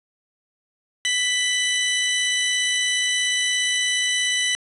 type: tone pair together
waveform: sawtooth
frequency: 1979 / 2997 Hz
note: B6 / F#7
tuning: +3 / +22 cents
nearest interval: perfect fifth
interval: 719 cents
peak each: -19 dBFS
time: 1.05-4.55 s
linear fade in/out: 0 ms
effects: resampled to 24000 Hz + 7-bit